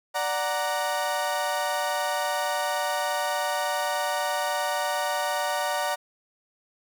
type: chord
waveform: 30% pulse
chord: D augmented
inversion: none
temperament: equal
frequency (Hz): 587.3 / 740 / 932.3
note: D5 / F#5 / A#5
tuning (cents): 0 / 0 / 0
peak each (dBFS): -27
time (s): 0.14-5.96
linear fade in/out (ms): 20
effects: none